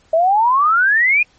sine exponential sweep, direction up, 628 to 2489 Hz, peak -10 dBFS, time 0.13-1.23 s, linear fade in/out 5 ms, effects pink hiss -54 dBFS RMS until 1.38 s + MP3 32 kbps

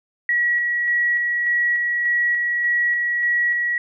sine tone with tremolo, 1921 Hz, B6, 48 cents flat, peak -16 dBFS, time 0.29-3.78 s, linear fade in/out 2 ms, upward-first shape square, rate 1.7 Hz, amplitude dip 25%, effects none

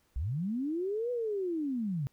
sine linear two-way sweep, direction up then down, 53.9 to 497.3 to 127.8 Hz, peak -30 dBFS, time 0.16-2.07 s, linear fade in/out 0 ms, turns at 1.11 s, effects pink hiss -71 dBFS RMS until 2.12 s

